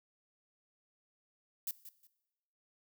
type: noise with echo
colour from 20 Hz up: violet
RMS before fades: -37 dBFS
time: 1.67-1.71 s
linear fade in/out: 2 ms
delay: 180 ms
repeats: 2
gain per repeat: -13 dB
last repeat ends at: 2.07 s
effects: noise-tail reverb RT60 1.0 s tail -19 dB re dry